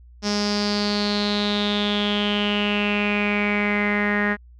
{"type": "tone with low-pass filter sweep", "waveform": "sawtooth", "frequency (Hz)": 206.3, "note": "G#3", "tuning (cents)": -11, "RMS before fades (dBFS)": -22, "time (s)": [0.22, 4.37], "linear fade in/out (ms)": 50, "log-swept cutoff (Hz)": [5400, 1800], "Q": 7.6, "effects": ["added 60 Hz sine -44 dBFS peak until 4.59 s"]}